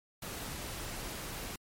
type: noise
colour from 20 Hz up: pink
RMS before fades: -41 dBFS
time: 0.22-1.56 s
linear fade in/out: 5 ms
effects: MP3 64 kbps